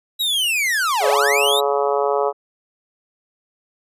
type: linear two-way sweep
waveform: 45% pulse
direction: down then up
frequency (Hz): 3909 to 493.9 to 3909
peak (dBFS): -17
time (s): 0.19-1.61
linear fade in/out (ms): 20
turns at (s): 1.08
type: harmonic tone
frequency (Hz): 141.2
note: C#3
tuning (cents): +32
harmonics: 3 / 4 / 5 / 6 / 7 / 8 / 9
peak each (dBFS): -20 / -22 / -24 / -26 / -27 / -28 / -29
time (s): 1-2.33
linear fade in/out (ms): 50
effects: resampled to 32000 Hz

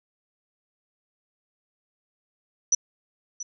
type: tone with echo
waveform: sine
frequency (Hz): 5930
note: F#8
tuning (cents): +3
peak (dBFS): -16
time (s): 2.72-2.75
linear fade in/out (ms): 5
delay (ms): 680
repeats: 1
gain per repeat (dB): -15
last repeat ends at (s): 3.43
effects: none

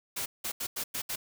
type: noise bursts at uneven times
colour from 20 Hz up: white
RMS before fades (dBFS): -34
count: 6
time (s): 0.16-0.26 / 0.44-0.52 / 0.6-0.67 / 0.76-0.84 / 0.94-1.02 / 1.09-1.16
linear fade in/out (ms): 10
effects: none

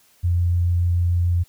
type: tone with vibrato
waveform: sine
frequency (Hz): 87.3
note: F2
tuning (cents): 0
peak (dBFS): -16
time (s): 0.23-1.44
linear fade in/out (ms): 20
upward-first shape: triangle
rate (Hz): 6.9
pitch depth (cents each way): 10
effects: white hiss -57 dBFS RMS until 1.48 s

